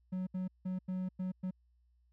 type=tone bursts at uneven times; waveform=triangle; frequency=185 Hz; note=F#3; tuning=in tune; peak=-32 dBFS; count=6; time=0.12-0.27 / 0.34-0.48 / 0.65-0.79 / 0.88-1.09 / 1.19-1.32 / 1.43-1.51 s; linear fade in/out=10 ms; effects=added 60 Hz sine -67 dBFS peak until 2.12 s